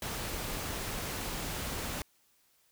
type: noise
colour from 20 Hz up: pink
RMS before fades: -37 dBFS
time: 0.02-2.02 s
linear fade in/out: 2 ms
effects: white hiss -69 dBFS RMS until 2.71 s